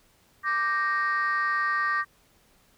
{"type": "chord", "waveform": "sine", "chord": "G minor", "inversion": "second", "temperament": "equal", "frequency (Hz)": [1174.7, 1568, 1864.7], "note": ["D6", "G6", "Bb6"], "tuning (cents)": [0, 0, 0], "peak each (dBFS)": [-25, -29, -26], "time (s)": [0.43, 2.05], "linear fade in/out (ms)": 50, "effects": ["tanh soft clip ceiling -18 dBFS", "pink hiss -62 dBFS RMS until 2.77 s"]}